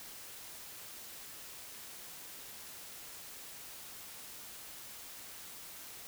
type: silence
effects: white hiss -49 dBFS RMS until 6.07 s